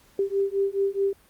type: beating tone pair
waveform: sine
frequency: 392 / 396.7 Hz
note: G4 / G4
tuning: 0 / +21 cents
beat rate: 4.7 Hz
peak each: -25 dBFS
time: 0.19-1.13 s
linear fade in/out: 2 ms
effects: pink hiss -58 dBFS RMS until 1.29 s + Opus 48 kbps